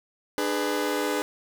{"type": "chord", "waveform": "sawtooth", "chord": "G# diminished", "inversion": "second", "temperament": "just", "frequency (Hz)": [299, 415.3, 498.4], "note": ["D4", "G#4", "B4"], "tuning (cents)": [31, 0, 16], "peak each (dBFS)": [-25, -25, -26], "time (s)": [0.38, 1.22], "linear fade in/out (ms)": 0, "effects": []}